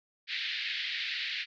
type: band-pass noise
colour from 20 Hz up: pink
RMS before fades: -35 dBFS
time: 0.27-1.46 s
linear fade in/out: 50 ms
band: 1800 to 4400 Hz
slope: 48 dB/octave
effects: none